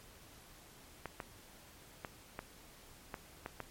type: clicks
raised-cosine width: 0.5 ms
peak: -25 dBFS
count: 7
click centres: 1.057 / 1.202 / 2.048 / 2.391 / 3.142 / 3.461 / 3.603 s
effects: pink hiss -58 dBFS RMS until 3.7 s + MP3 64 kbps